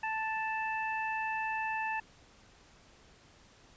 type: harmonic tone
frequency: 880 Hz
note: A5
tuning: in tune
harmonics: 1 / 2 / 3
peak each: -34 / -37 / -39 dBFS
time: 0.03-2 s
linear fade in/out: 5 ms
effects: pink hiss -60 dBFS RMS until 3.76 s + resampled to 16000 Hz